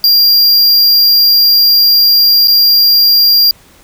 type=tone with dropouts; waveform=square; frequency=4776 Hz; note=D8; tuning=28 cents sharp; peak=-5 dBFS; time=0.04-3.51 s; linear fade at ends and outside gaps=1 ms; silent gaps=2.474-2.481 s; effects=pink hiss -43 dBFS RMS until 3.83 s